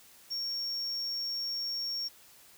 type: tone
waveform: triangle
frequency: 5520 Hz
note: F8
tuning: 21 cents flat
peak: -31 dBFS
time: 0.3-2.09 s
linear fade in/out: 20 ms
effects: white hiss -57 dBFS RMS until 2.57 s